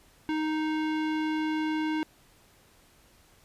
square tone with low-pass filter, 311.1 Hz, D#4, in tune, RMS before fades -29 dBFS, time 0.29-2.03 s, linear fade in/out 0 ms, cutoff 2800 Hz, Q 1.1, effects pink hiss -60 dBFS RMS until 3.44 s + resampled to 32000 Hz

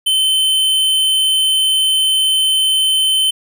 square tone, 3071 Hz, G7, 36 cents flat, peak -12 dBFS, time 0.06-3.31 s, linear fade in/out 10 ms, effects none

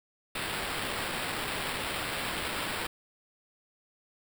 violet noise with sample-and-hold, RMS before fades -34 dBFS, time 0.35-2.87 s, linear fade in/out 5 ms, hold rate 6300 Hz, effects none

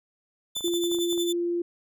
sawtooth tone with tremolo, 3520 Hz, A7, in tune, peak -24 dBFS, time 0.55-1.33 s, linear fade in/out 10 ms, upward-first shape sine, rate 11 Hz, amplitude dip 70%
clicks, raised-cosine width 1 ms, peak -31 dBFS, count 10, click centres 0.566 / 0.608 / 0.681 / 0.738 / 0.838 / 0.916 / 0.947 / 0.987 / 1.128 / 1.178 s
sine tone, 346 Hz, F4, 16 cents flat, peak -24 dBFS, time 0.64-1.62 s, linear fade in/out 5 ms
effects none

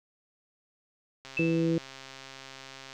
click train, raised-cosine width 0.2 ms, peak -27 dBFS, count 226, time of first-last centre 1.25-2.929 s, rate 134 Hz
sine tone with exponential decay, 2634 Hz, E7, 2 cents flat, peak -26 dBFS, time 1.37-1.77 s, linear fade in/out 2 ms, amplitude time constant 85 ms
harmonic tone, 165 Hz, E3, 2 cents sharp, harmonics 1 / 2 / 3, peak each -28 / -26 / -32 dBFS, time 1.39-1.78 s, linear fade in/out 2 ms
effects none

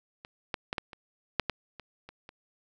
clicks, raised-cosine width 0.3 ms, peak -27 / -14 / -15 / -14 / -28 / -8 / -13 / -27 / -29 / -29 dBFS, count 10, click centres 0.249 / 0.542 / 0.729 / 0.782 / 0.932 / 1.397 / 1.497 / 1.797 / 2.09 / 2.291 s, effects none

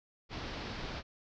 pink low-pass noise, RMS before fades -41 dBFS, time 0.29-1.03 s, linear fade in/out 50 ms, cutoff 5300 Hz, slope 48 dB/octave, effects none

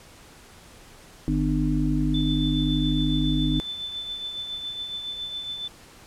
harmonic tone, 50.4 Hz, G1, 49 cents sharp, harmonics 1 / 3 / 5 / 6, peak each -26 / -26 / -26 / -26 dBFS, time 1.28-3.6 s, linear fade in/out 0 ms
sine tone with tremolo, 3520 Hz, A7, in tune, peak -28 dBFS, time 2.14-5.68 s, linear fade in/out 5 ms, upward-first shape triangle, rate 7.2 Hz, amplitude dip 50%
effects pink hiss -49 dBFS RMS until 6.06 s + low-pass 11000 Hz 12 dB/octave

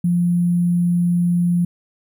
sine tone with sample-and-hold, 174.61 Hz, F3, in tune, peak -14 dBFS, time 0.04-1.65 s, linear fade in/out 5 ms, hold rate 11025 Hz, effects none

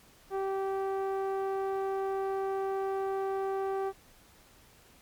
sawtooth tone with low-pass filter, 387.9 Hz, G4, 18 cents flat, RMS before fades -32 dBFS, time 0.3-3.93 s, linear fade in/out 50 ms, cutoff 970 Hz, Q 1.1, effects pink hiss -59 dBFS RMS until 5.01 s + MP3 96 kbps

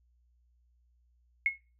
sine tone with exponential decay, 2174 Hz, C#7, 34 cents flat, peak -20 dBFS, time 1.46-1.58 s, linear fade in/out 1 ms, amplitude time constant 25 ms, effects noise-tail reverb RT60 0.3 s tail -18 dB re dry + added 60 Hz sine -65 dBFS peak until 1.79 s

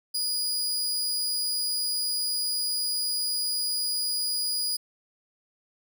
sawtooth tone, 4904 Hz, D#8, 26 cents flat, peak -23 dBFS, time 0.14-4.77 s, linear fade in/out 10 ms, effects none

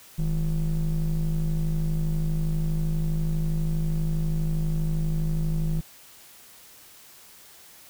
triangle ring-modulated tone, 92.5 Hz, F#2, in tune, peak -17 dBFS, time 0.18-5.81 s, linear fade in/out 10 ms, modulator 66.3 Hz, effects white hiss -50 dBFS RMS until 7.89 s

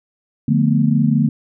sine chord, B half-diminished seventh, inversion first, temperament just, 148.16 / 177.8 / 222.2 / 246.9 Hz, D3 / F3 / A3 / B3, +16 / +31 / +17 / 0 cents, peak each -16 / -22 / -16 / -19 dBFS, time 0.48-1.29 s, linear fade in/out 5 ms, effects none

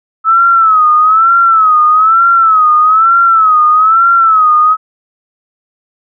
sine tone with vibrato, 1298 Hz, E6, 27 cents flat, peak -4 dBFS, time 0.24-4.77 s, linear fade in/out 50 ms, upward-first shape sine, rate 1.1 Hz, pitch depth 100 cents each way, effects none

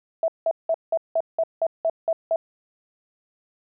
sine tone bursts, 655 Hz, E5, 11 cents flat, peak -18 dBFS, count 10, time 0.23-2.36 s, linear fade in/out 2 ms, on 51 ms, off 180 ms, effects none

